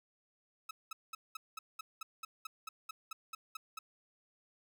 sawtooth tone bursts, 1292 Hz, E6, 35 cents flat, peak -37 dBFS, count 15, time 0.69-3.79 s, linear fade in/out 5 ms, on 20 ms, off 200 ms, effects none

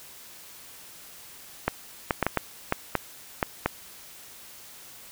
clicks, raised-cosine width 0.5 ms, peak -7 dBFS, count 9, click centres 1.68 / 2.108 / 2.227 / 2.266 / 2.373 / 2.724 / 2.953 / 3.428 / 3.66 s, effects white hiss -47 dBFS RMS until 5.11 s

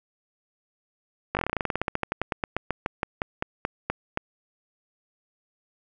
slowing click train, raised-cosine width 0.5 ms, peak -10 dBFS, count 30, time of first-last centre 1.35-4.174 s, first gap 19 ms, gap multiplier 1.1, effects none

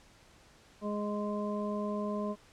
harmonic tone, 207.7 Hz, G#3, in tune, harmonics 1 / 2 / 3 / 5, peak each -34 / -39 / -38 / -41 dBFS, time 0.81-2.36 s, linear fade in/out 50 ms, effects pink hiss -60 dBFS RMS until 2.52 s + low-pass 8000 Hz 12 dB/octave

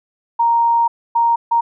sine tone bursts at uneven times, 932.3 Hz, A#5, in tune, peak -11 dBFS, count 3, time 0.39-0.88 / 1.15-1.36 / 1.51-1.61 s, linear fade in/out 10 ms, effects none

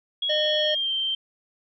sine tone with pitch glide, 3322 to 3136 Hz, G#7 to G7, 0 to 0 cents, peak -23 dBFS, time 0.22-1.15 s, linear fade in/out 5 ms, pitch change -100 cents, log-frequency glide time 0.57-0.91 s
harmonic tone, 610 Hz, D#5, 34 cents flat, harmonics 1 / 3 / 5 / 7 / 9, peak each -24 / -32 / -31 / -41 / -42 dBFS, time 0.29-0.75 s, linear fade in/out 10 ms
effects none

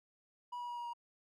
triangle tone with pitch steps, 973 / 966.8 / 960.7 / 954.6 / 948.6 Hz, B5 / B5 / B5 / A#5 / A#5, -26 / -37 / -48 / +41 / +30 cents, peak -38 dBFS, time 0.52-0.935 s, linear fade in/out 10 ms, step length 83 ms, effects none

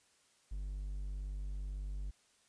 triangle tone, 49 Hz, G1, in tune, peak -36 dBFS, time 0.51-2.11 s, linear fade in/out 10 ms, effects white hiss -70 dBFS RMS until 2.48 s + resampled to 22050 Hz

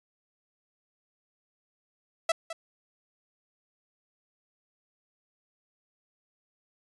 sawtooth tone with echo, 659.3 Hz, E5, in tune, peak -18 dBFS, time 2.29-2.32 s, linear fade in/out 5 ms, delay 210 ms, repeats 1, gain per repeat -13 dB, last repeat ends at 2.53 s, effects resampled to 24000 Hz

